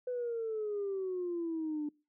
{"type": "exponential sweep", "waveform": "sine", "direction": "down", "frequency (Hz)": [503, 293.7], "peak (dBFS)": -32, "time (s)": [0.07, 1.89], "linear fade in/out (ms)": 5, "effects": ["noise-tail reverb RT60 0.3 s tail -25 dB re dry", "tanh soft clip ceiling -29 dBFS"]}